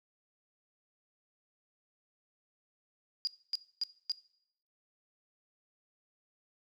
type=tone bursts; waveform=sine; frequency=4854 Hz; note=D#8; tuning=44 cents flat; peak=-29 dBFS; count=4; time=3.25-4.118 s; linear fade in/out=0 ms; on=22 ms; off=260 ms; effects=noise-tail reverb RT60 0.7 s tail -20 dB re dry